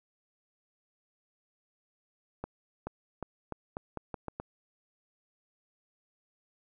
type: accelerating click train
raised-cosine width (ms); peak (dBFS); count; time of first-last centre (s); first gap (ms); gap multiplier
1; -22; 9; 2.44-4.4; 430; 0.83
effects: none